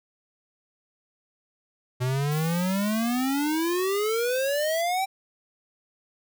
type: exponential sweep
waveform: square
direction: up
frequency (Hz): 123.47 to 784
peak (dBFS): -24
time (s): 2-5.06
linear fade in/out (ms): 20
type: noise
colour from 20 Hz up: blue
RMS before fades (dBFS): -40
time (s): 2.31-4.82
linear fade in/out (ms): 10
effects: none